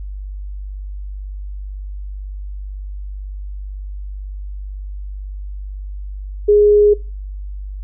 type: tone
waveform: sine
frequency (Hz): 415.3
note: G#4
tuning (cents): 0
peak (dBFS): -7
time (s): 6.48-6.94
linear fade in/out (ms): 10
effects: noise-tail reverb RT60 0.3 s tail -21 dB re dry + added 49 Hz sine -25 dBFS peak until 7.83 s